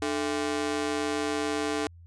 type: ring-modulated tone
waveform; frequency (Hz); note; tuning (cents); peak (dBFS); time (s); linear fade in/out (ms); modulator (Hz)
sawtooth; 367.7; F#4; -11; -20; 0.02-1.87; 2; 68.9
effects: added 85 Hz sine -47 dBFS peak until 2.06 s + resampled to 22050 Hz